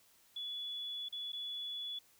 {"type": "tone with dropouts", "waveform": "sine", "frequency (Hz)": 3418, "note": "G#7", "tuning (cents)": 49, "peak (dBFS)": -39, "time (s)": [0.36, 1.99], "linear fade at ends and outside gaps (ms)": 5, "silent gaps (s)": [[1.087, 1.125], [1.321, 1.33]], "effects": ["white hiss -67 dBFS RMS until 2.19 s"]}